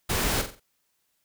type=noise with echo; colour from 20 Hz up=pink; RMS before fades=-26 dBFS; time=0.09-0.42 s; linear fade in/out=10 ms; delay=45 ms; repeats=4; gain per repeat=-8 dB; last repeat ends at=0.6 s; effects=white hiss -73 dBFS RMS until 1.24 s